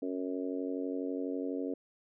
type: harmonic tone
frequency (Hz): 92.1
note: F#2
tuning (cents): -7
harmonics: 3 / 4 / 5 / 6 / 7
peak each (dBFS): -35 / -41 / -39 / -45 / -47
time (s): 0.02-1.74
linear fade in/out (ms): 5
effects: none